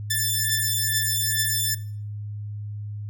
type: beating tone pair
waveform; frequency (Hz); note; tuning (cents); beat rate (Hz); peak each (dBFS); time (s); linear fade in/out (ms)
5% pulse; 1760 / 1762.3; A6 / A6; 0 / +2; 2.3; -14; 0.1-1.75; 10
effects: noise-tail reverb RT60 0.5 s tail -18 dB re dry + added 104 Hz sine -30 dBFS peak until 3.09 s